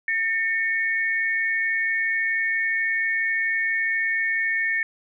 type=tone pair together; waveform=sine; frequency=1806.1 / 2217 Hz; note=A6 / C#7; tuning=+45 / 0 cents; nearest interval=major third; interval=355 cents; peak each=-22 / -26 dBFS; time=0.08-4.83 s; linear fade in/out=2 ms; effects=none